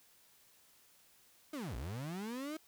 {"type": "linear two-way sweep", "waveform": "35% pulse", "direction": "down then up", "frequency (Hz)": [320.9, 52, 320.9], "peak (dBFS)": -38, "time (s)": [1.53, 2.57], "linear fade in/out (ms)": 5, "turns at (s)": 1.76, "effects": ["white hiss -66 dBFS RMS until 2.67 s"]}